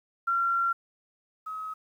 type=tone pair in turn; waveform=sine; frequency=1371 / 1275.9 Hz; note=F6 / D#6; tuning=-32 / +43 cents; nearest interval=minor second; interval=125 cents; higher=first; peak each=-23 / -33 dBFS; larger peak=first; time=0.27-0.73 / 1.46-1.74 s; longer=first; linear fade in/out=10 ms; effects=10-bit